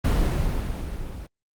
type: noise with level ramp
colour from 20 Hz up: brown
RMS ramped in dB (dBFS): -18 to -36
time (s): 0.04-1.27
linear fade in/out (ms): 10
effects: Opus 24 kbps